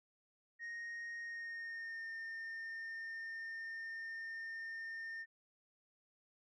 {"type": "tone with pitch glide", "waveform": "sine", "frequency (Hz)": [1864.7, 1815.8], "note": ["A#6", "A#6"], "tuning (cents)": [0, -46], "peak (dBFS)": -40, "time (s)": [0.59, 5.26], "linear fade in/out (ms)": 50, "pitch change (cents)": -46, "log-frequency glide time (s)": [1.2, 2.11], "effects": ["tanh soft clip ceiling -42 dBFS"]}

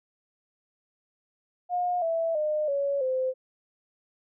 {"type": "tone with pitch steps", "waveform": "sine", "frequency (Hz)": [715, 659.5, 608.2, 561, 517.4], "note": ["F5", "E5", "D#5", "C#5", "C5"], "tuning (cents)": [41, 1, -40, 21, -19], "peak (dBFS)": -24, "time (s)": [1.69, 3.34], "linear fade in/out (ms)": 50, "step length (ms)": 330, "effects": []}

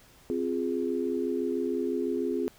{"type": "chord", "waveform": "sine", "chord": "F minor", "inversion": "second", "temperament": "equal", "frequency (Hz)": [261.6, 349.2, 415.3], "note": ["C4", "F4", "Ab4"], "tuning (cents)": [0, 0, 0], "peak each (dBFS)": -31, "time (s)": [0.3, 2.48], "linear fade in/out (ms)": 0, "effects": ["pink hiss -57 dBFS RMS until 2.58 s"]}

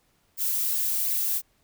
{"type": "noise with flanger", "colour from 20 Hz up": "violet", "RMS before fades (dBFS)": -26, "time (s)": [0.37, 1.42], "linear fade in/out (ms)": 50, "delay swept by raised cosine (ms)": [0.41, 5.41], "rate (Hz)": 1.4, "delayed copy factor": 0.5, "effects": ["pink hiss -67 dBFS RMS until 1.63 s"]}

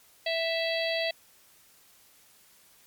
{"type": "harmonic tone with a mistuned harmonic", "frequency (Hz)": 659.3, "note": "E5", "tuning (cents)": 0, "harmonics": [1, 3, 4, 5, 6, 7], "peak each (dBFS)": [-29, -34, -35, -36, -37, -37], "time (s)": [0.26, 1.11], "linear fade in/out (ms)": 5, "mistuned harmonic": 7, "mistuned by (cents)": -16, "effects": ["white hiss -59 dBFS RMS until 2.86 s", "MP3 96 kbps"]}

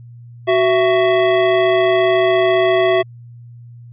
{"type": "tone pair together", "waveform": "square", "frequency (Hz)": [372.7, 664], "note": ["F#4", "E5"], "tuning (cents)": [13, 12], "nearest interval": "minor seventh", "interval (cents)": 999, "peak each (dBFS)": -15, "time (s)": [0.47, 3.03], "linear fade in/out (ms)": 20, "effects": ["added 119 Hz sine -35 dBFS peak until 3.92 s", "resampled to 8000 Hz"]}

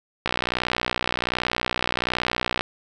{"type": "click train", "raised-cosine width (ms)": 0.3, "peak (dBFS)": -6, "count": 145, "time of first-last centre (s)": [0.26, 2.609], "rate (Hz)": 61.3, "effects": []}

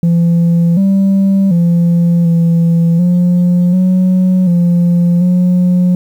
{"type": "tone with pitch steps", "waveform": "sine", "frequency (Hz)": [169.8, 194.7, 171.2, 167.9, 177.1, 184.6, 173.7, 179.8], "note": ["F3", "G3", "F3", "E3", "F3", "F#3", "F3", "F#3"], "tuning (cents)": [-48, -12, -34, 32, 24, -4, -9, -49], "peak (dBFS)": -4, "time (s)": [0.03, 5.95], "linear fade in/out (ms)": 2, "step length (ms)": 740, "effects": ["tanh soft clip ceiling -6 dBFS", "7-bit"]}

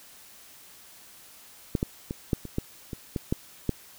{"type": "clicks", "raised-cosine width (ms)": 3, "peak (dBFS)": [-11, -12, -18, -10, -24, -13, -21, -15, -11, -11], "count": 10, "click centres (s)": [1.752, 1.829, 2.109, 2.332, 2.453, 2.584, 2.932, 3.162, 3.325, 3.693], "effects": ["white hiss -51 dBFS RMS until 3.98 s"]}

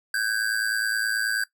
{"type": "ring-modulated tone", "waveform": "square", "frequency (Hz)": 1577, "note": "G6", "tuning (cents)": 10, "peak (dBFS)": -21, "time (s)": [0.14, 1.44], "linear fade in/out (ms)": 2, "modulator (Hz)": 54.7, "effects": ["noise-tail reverb RT60 0.1 s tail -17 dB re dry"]}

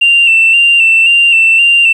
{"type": "tone with vibrato", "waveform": "sine", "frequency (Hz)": 2729, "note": "F7", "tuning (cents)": -41, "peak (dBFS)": -3, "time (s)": [0.01, 1.93], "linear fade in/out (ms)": 10, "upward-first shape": "square", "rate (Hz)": 1.9, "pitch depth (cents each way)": 33, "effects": ["tanh soft clip ceiling 0 dBFS", "7-bit"]}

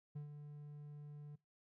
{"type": "tone with ADSR envelope", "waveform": "triangle", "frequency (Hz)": 147.2, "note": "D3", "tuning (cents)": 4, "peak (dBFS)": -40, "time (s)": [0.15, 1.36], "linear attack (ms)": 13, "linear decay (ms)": 110, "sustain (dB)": -7, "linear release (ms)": 11, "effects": ["noise-tail reverb RT60 0.2 s tail -22 dB re dry"]}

